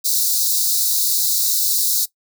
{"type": "high-pass noise", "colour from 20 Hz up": "white", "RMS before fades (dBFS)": -18, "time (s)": [0.04, 2.06], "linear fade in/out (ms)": 20, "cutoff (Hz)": 3800, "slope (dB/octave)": 96, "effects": ["noise-tail reverb RT60 0.1 s tail -19 dB re dry"]}